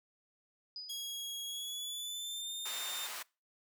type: tone with exponential decay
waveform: sine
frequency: 4961 Hz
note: D#8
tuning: 6 cents flat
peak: -40 dBFS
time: 0.76-1.45 s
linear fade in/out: 1 ms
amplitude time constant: 150 ms
type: tone with pitch glide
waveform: sawtooth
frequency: 3310 to 3630 Hz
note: G#7 to A#7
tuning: -6 to -47 cents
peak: -36 dBFS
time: 0.89-3.07 s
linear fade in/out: 10 ms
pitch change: +159 cents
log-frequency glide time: 1.45-2.54 s
type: high-pass noise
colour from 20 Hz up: pink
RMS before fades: -43 dBFS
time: 2.65-3.23 s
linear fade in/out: 10 ms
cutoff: 1000 Hz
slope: 12 dB/octave
effects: noise-tail reverb RT60 0.3 s tail -24 dB re dry